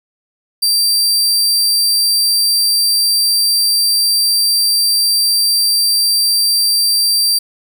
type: tone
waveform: sawtooth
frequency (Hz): 4699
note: D8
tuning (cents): 0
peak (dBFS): -8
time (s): 0.62-7.39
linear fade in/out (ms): 10
effects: none